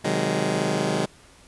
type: chord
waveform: 15% pulse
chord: Ab dominant seventh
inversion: first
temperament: just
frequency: 129.78 / 155.74 / 186.89 / 207.7 Hz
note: C3 / Eb3 / Gb3 / Ab3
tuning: -14 / +2 / +18 / 0 cents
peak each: -24 / -21 / -21 / -21 dBFS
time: 0.04-1.06 s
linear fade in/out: 10 ms
effects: pink hiss -52 dBFS RMS until 1.47 s + resampled to 24000 Hz